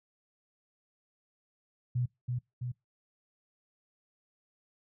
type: tone with echo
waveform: sine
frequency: 123.47 Hz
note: B2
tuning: in tune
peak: -27 dBFS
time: 1.95-2.06 s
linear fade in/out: 10 ms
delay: 330 ms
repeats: 2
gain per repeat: -3 dB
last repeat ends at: 2.72 s
effects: noise-tail reverb RT60 0.2 s tail -24 dB re dry